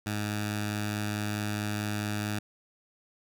10% pulse tone with notch filter, 104.6 Hz, G#2, 13 cents sharp, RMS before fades -32 dBFS, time 0.06-2.39 s, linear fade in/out 5 ms, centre 480 Hz, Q 0.9, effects none

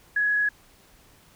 sine tone with frequency modulation, 1678 Hz, G#6, 17 cents sharp, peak -20 dBFS, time 0.16-0.49 s, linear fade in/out 5 ms, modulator 32.2 Hz, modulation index 0.38, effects pink hiss -56 dBFS RMS until 1.35 s

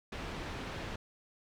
pink low-pass noise, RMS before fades -41 dBFS, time 0.12-0.96 s, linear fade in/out 5 ms, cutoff 3500 Hz, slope 12 dB/octave, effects none

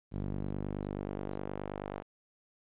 sawtooth tone with band-pass filter sweep, 49.46 Hz, G1, 16 cents sharp, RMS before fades -38 dBFS, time 0.11-2.04 s, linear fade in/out 50 ms, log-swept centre 180 to 690 Hz, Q 0.83, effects resampled to 8000 Hz + 11-bit

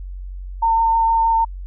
sine tone with vibrato, 908 Hz, A#5, 46 cents flat, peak -13 dBFS, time 0.62-1.45 s, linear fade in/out 10 ms, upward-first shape sine, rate 6.4 Hz, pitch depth 11 cents each way, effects added 46 Hz sine -28 dBFS peak until 1.66 s

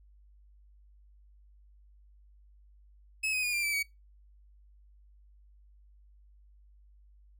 40% pulse tone with pitch steps, 2580 / 2512 / 2446 / 2382 / 2320 / 2259 Hz, E7 / D#7 / D#7 / D7 / D7 / C#7, -38 / +16 / -30 / +24 / -22 / +32 cents, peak -28 dBFS, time 3.23-3.83 s, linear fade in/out 10 ms, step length 100 ms, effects noise-tail reverb RT60 0.2 s tail -23 dB re dry + added 50 Hz sine -56 dBFS peak until 7.39 s

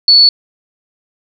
sine tone, 4435 Hz, C#8, in tune, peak -3 dBFS, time 0.08-0.29 s, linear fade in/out 2 ms, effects none

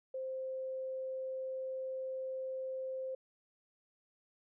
sine tone, 523.3 Hz, C5, in tune, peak -37 dBFS, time 0.14-3.15 s, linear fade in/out 5 ms, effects none

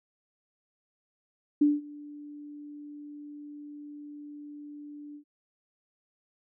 sine tone with ADSR envelope, 293.4 Hz, D4, 2 cents flat, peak -17 dBFS, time 1.61-5.24 s, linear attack 8 ms, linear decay 190 ms, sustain -24 dB, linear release 88 ms, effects none

